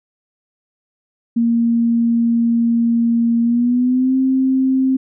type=tone with pitch glide; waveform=sine; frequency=232.9 to 262.9 Hz; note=A#3 to C4; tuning=-1 to +8 cents; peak=-12 dBFS; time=1.36-4.97 s; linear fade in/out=10 ms; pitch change=+209 cents; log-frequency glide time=3.42-4.16 s; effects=none